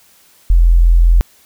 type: tone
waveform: sine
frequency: 42.49 Hz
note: F1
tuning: 47 cents flat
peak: -5 dBFS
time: 0.5-1.21 s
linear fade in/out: 0 ms
effects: white hiss -49 dBFS RMS until 1.45 s